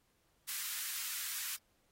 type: high-pass noise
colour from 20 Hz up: white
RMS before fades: -40 dBFS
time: 0.47-1.57 s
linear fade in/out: 20 ms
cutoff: 1300 Hz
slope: 24 dB/octave
effects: pink hiss -75 dBFS RMS until 1.91 s + AAC 48 kbps